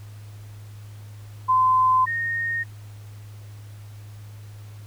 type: tone pair in turn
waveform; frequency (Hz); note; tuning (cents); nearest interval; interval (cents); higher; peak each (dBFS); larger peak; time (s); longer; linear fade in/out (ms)
sine; 1028 / 1848.7; C6 / A#6; -31 / -15; minor seventh; 1016; second; -15 / -23; first; 1.48-2.06 / 2.06-2.64; neither; 20
effects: added 104 Hz sine -38 dBFS peak until 4.86 s + pink hiss -53 dBFS RMS until 4.86 s

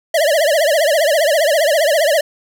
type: tone with vibrato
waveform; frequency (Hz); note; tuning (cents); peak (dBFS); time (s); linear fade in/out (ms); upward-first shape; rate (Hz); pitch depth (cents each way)
square; 615; D#5; -20; -12; 0.14-2.21; 5; triangle; 15; 200
effects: none

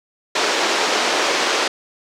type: band-pass noise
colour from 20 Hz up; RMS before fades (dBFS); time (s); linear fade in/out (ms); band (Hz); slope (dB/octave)
pink; -19; 0.35-1.68; 5; 350 to 6400; 24
effects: none

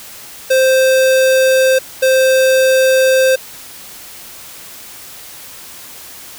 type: tone pair in turn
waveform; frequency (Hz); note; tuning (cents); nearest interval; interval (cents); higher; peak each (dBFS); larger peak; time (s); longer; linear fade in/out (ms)
square; 523.3 / 523.3; C5 / C5; 0 / 0; unison; 0; neither; -9; neither; 0.5-1.79 / 2.02-3.36; second; 10
effects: white hiss -34 dBFS RMS until 6.38 s

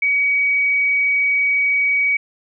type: tone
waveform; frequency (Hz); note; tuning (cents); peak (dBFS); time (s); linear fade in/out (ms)
sine; 2263; C#7; +35; -14; 0.02-2.17; 5
effects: none

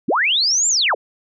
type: linear two-way sweep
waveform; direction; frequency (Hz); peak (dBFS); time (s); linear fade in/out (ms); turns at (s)
sine; up then down; 138.59 to 7459 to 305.5; -14; 0.08-0.95; 10; 0.68
effects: none

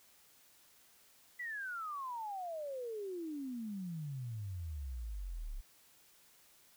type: exponential sweep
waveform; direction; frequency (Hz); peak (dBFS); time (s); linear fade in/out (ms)
sine; down; 1996 to 32.47; -39; 1.39-5.61; 10
effects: white hiss -65 dBFS RMS until 6.76 s

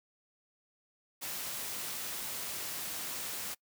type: noise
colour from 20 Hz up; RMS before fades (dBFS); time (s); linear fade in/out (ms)
white; -39; 1.21-3.55; 20
effects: noise-tail reverb RT60 0.1 s tail -24 dB re dry + high-pass 80 Hz 12 dB/octave

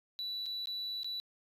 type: tone with dropouts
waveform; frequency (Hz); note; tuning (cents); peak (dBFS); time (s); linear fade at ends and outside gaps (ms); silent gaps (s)
sine; 3951; B7; 0; -34; 0.19-1.2; 0; 0.458-0.463 / 0.657-0.672 / 1.032-1.045
effects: tanh soft clip ceiling -34 dBFS

